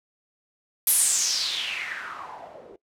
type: noise with low-pass filter sweep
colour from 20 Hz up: blue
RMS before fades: -27 dBFS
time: 0.87-2.76 s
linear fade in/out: 2 ms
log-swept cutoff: 12000 to 410 Hz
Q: 4.7
effects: noise-tail reverb RT60 0.1 s tail -19 dB re dry